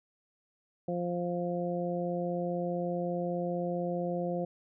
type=harmonic tone; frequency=175.2 Hz; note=F3; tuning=6 cents sharp; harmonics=1 / 2 / 3 / 4; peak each=-34 / -37 / -34 / -39 dBFS; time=0.88-4.45 s; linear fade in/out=5 ms; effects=none